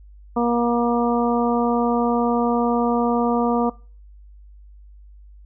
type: harmonic tone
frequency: 237.8 Hz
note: A#3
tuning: 35 cents sharp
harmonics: 1 / 2 / 3 / 4 / 5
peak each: -20 / -23 / -25 / -26 / -27 dBFS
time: 0.36-3.7 s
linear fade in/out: 10 ms
effects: noise-tail reverb RT60 0.4 s tail -23 dB re dry + added 50 Hz sine -42 dBFS peak until 5.45 s